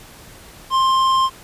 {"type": "tone with tanh clipping", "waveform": "sine", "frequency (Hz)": 1054, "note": "C6", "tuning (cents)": 12, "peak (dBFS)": -15, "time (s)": [0.7, 1.3], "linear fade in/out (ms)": 50, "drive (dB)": 12, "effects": ["pink hiss -42 dBFS RMS until 1.43 s", "resampled to 32000 Hz"]}